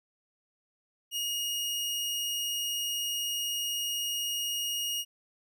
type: tone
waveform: sawtooth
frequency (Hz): 2868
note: F7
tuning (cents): +45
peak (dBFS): -27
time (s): 1.11-5.05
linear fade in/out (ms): 50
effects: none